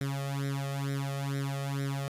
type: tone with flanger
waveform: sawtooth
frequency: 138.59 Hz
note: C#3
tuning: in tune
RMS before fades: -33 dBFS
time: 0.01-2.08 s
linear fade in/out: 0 ms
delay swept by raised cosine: 0.53 to 1.63 ms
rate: 2.2 Hz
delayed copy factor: +0.9
effects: resampled to 32000 Hz + 9-bit